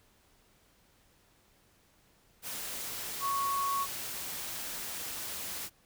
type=tone in noise; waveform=sine; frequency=1108.7 Hz; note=C#6; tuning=in tune; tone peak=-29 dBFS; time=3.2-3.87 s; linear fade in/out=50 ms; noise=white; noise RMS=-39 dBFS; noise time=2.42-5.7 s; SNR=+7 dB; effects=pink hiss -66 dBFS RMS until 5.85 s